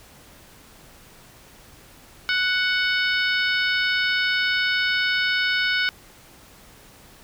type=harmonic tone with a mistuned harmonic; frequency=740 Hz; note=F#5; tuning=in tune; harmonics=2 / 3 / 4 / 5 / 6 / 7; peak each=-22 / -26 / -28 / -30 / -32 / -33 dBFS; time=2.29-5.89 s; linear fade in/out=0 ms; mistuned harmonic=4; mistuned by=+15 cents; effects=pink hiss -49 dBFS RMS until 7.23 s